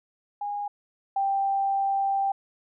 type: tone pair in turn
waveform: sine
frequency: 819 / 786.4 Hz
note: G#5 / G5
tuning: -24 / +5 cents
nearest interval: minor second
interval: 71 cents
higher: first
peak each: -28 / -22 dBFS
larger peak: second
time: 0.41-0.68 / 1.16-2.32 s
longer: second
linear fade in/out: 5 ms
effects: none